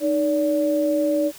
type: tone pair together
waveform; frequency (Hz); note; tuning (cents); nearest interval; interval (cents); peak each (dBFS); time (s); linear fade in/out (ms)
sine; 307.2 / 575.2; D#4 / D5; -22 / -36; major seventh; 1086; -21 / -20; 0-1.32; 50
effects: white hiss -43 dBFS RMS until 1.38 s